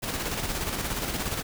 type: noise with tremolo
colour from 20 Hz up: pink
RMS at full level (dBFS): -29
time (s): 0.02-1.43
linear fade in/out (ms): 20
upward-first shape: square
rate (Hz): 17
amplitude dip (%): 40
effects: none